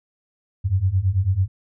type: beating tone pair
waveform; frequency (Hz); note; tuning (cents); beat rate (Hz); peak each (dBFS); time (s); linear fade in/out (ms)
sine; 89.8 / 98.9; F2 / G2; +49 / +16; 9.1; -21 / -19; 0.64-1.48; 20
effects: none